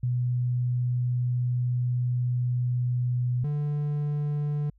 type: tone pair in turn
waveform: sine / triangle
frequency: 123.47 / 147.15 Hz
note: B2 / D3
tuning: 0 / +4 cents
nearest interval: minor third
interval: 304 cents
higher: second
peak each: -23 dBFS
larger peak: neither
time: 0.03-3.44 / 3.44-4.7 s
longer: first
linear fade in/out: 5 ms
effects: added 50 Hz sine -57 dBFS peak until 4.78 s